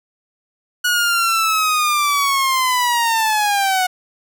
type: linear sweep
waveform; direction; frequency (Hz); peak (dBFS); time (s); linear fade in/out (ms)
sawtooth; down; 1462 to 730; -11; 0.84-3.87; 10
effects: none